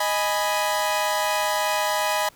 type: chord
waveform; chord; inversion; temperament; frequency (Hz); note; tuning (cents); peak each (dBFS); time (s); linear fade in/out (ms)
sawtooth; G# minor; second; equal; 622.3 / 830.6 / 987.8; D#5 / G#5 / B5; 0 / 0 / 0; -22; 0-2.29; 5
effects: pink hiss -53 dBFS RMS until 2.35 s